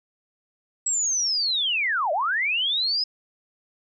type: linear two-way sweep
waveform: sine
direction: down then up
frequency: 7800 to 570 to 5120 Hz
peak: -21 dBFS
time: 0.86-3.04 s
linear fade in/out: 5 ms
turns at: 2.12 s
effects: none